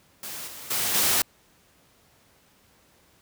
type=noise with level steps; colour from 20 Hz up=white; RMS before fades=-36 / -41 / -26 / -22 dBFS; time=0.23-1.22 s; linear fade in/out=2 ms; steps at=0.47 / 0.7 / 0.94 s; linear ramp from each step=10 ms; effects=pink hiss -60 dBFS RMS until 3.21 s + high-pass 60 Hz 12 dB/octave